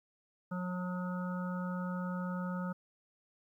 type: harmonic tone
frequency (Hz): 180.8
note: F#3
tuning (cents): -40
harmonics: 1 / 3 / 5 / 7 / 8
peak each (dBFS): -35 / -45 / -48 / -45 / -49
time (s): 0.51-2.73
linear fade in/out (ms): 10
effects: 12-bit